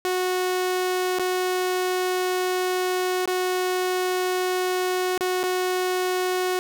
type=tone with dropouts; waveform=sawtooth; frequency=366.8 Hz; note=F#4; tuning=15 cents flat; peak=-18 dBFS; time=0.05-6.59 s; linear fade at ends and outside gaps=0 ms; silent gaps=1.186-1.195 / 3.257-3.276 / 5.177-5.208 / 5.431-5.438 s; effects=none